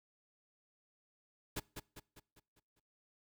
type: noise with echo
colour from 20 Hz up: pink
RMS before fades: -38 dBFS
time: 1.56-1.6 s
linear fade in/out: 10 ms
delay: 200 ms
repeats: 6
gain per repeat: -6 dB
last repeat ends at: 2.8 s
effects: noise-tail reverb RT60 0.4 s tail -24 dB re dry